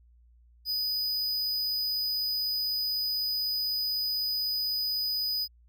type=tone; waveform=square; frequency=4978 Hz; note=D#8; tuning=in tune; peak=-28 dBFS; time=0.65-5.48 s; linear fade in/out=50 ms; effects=added 59 Hz sine -56 dBFS peak until 5.68 s